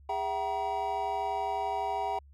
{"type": "tone cluster", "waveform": "triangle", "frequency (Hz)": [410.1, 672, 764, 951], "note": ["G#4", "E5", "G5", "A#5"], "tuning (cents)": [-22, 33, -45, 34], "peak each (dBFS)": [-37, -36, -30, -33], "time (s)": [0.09, 2.19], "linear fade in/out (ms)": 5, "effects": ["added 70 Hz sine -52 dBFS peak until 2.33 s"]}